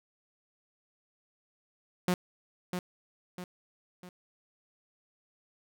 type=tone with echo; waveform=sawtooth; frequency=179.9 Hz; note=F#3; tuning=48 cents flat; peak=-21 dBFS; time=2.08-2.14 s; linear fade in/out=2 ms; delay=650 ms; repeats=3; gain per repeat=-7 dB; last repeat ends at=4.09 s; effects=none